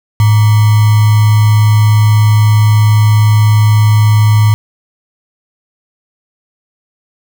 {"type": "tone with sample-and-hold", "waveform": "sine", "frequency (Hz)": 106.9, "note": "A2", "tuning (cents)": -49, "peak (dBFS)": -4, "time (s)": [0.2, 4.54], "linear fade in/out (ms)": 0, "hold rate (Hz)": 1050, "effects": []}